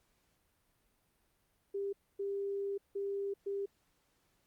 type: tone bursts at uneven times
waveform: sine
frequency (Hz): 397.9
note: G4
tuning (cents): +26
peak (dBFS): -34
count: 4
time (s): 1.74-1.93 / 2.19-2.78 / 2.95-3.34 / 3.46-3.66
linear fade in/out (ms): 10
effects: pink hiss -75 dBFS RMS until 4.46 s + Opus 48 kbps